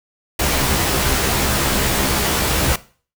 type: noise with comb filter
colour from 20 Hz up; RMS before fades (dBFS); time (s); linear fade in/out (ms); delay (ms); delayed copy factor
pink; -18; 0.39-2.76; 5; 15; +0.75
effects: noise-tail reverb RT60 0.4 s tail -18 dB re dry